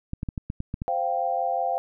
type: clicks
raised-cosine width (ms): 5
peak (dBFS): -17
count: 8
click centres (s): 0.134 / 0.231 / 0.288 / 0.378 / 0.501 / 0.604 / 0.741 / 0.819
type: chord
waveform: sine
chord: C suspended fourth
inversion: none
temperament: equal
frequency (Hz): 523.3 / 698.5 / 784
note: C5 / F5 / G5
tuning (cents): 0 / 0 / 0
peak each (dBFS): -30 / -26 / -27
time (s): 0.88-1.78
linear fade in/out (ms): 0
effects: none